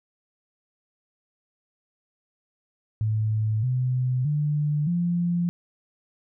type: tone with pitch steps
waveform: sine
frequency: 108.7 / 127.05 / 148.49 / 173.55 Hz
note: A2 / B2 / D3 / F3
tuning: -21 / +49 / +19 / -11 cents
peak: -21 dBFS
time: 3.01-5.49 s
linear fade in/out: 0 ms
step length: 620 ms
effects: none